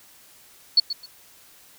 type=tone with echo; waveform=sine; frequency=4411 Hz; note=C#8; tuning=9 cents flat; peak=-11 dBFS; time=0.77-0.8 s; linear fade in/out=5 ms; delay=130 ms; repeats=2; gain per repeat=-13 dB; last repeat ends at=1.06 s; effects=white hiss -52 dBFS RMS until 1.78 s